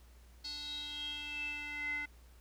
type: tone with band-pass filter sweep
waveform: square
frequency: 293.7 Hz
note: D4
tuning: in tune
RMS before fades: -41 dBFS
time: 0.44-2.06 s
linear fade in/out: 10 ms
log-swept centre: 4500 to 1900 Hz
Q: 10
effects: added 60 Hz sine -56 dBFS peak until 2.4 s + pink hiss -66 dBFS RMS until 2.4 s